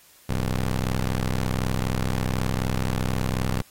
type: ring-modulated tone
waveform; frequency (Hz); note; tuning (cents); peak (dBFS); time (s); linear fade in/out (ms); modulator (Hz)
20% pulse; 64; C2; -38; -15; 0.29-3.62; 5; 51.4
effects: white hiss -54 dBFS RMS until 3.7 s + AAC 48 kbps